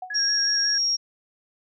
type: tone with exponential decay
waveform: sine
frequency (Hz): 739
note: F#5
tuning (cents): -2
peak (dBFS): -28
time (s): 0.02-0.19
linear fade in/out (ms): 5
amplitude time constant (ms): 36
type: tone with vibrato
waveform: sine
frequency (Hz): 1661.2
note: G#6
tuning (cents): 0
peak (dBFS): -28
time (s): 0.1-0.78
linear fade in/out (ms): 5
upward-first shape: square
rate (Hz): 5.4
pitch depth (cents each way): 20
type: tone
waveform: sine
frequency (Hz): 5588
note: F8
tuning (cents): 0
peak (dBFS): -20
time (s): 0.14-0.97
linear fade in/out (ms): 20
effects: none